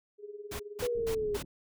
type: tone with tremolo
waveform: sine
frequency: 413.5 Hz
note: G#4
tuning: 8 cents flat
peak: -38 dBFS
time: 0.18-1.08 s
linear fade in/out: 50 ms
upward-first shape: sine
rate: 19 Hz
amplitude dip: 75%
type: noise bursts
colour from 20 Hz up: pink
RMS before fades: -39 dBFS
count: 4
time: 0.51-1.428 s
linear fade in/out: 10 ms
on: 87 ms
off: 190 ms
type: linear sweep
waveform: sine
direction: down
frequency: 493.9 to 406.7 Hz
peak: -29 dBFS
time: 0.82-1.37 s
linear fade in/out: 5 ms
type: low-pass noise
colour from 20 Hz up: pink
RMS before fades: -45 dBFS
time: 0.95-1.45 s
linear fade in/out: 2 ms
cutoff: 390 Hz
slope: 24 dB/octave
effects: none